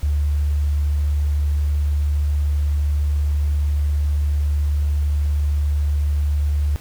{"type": "tone", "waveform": "sine", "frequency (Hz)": 73.2, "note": "D2", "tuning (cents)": -5, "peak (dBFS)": -16, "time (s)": [0.03, 6.76], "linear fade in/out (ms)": 0, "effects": ["pink hiss -44 dBFS RMS until 6.8 s"]}